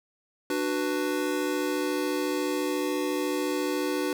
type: chord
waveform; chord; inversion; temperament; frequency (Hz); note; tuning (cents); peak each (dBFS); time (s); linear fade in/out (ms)
square; B minor; first; just; 296.3 / 370.4 / 493.9; D4 / F#4 / B4; +15 / +2 / 0; -30 / -31 / -33; 0.5-4.13; 2
effects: none